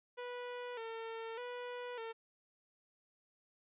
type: tone with vibrato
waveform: sawtooth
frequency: 471.1 Hz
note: A#4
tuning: 18 cents sharp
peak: -38 dBFS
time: 0.17-2.13 s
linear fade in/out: 20 ms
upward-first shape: square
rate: 0.83 Hz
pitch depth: 70 cents each way
effects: resampled to 8000 Hz